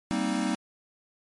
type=chord; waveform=square; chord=C minor seventh; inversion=second; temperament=equal; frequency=196 / 233.1 / 261.6 / 311.1 Hz; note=G3 / Bb3 / C4 / Eb4; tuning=0 / 0 / 0 / 0 cents; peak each=-32 dBFS; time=0.11-0.55 s; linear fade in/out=0 ms; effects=MP3 48 kbps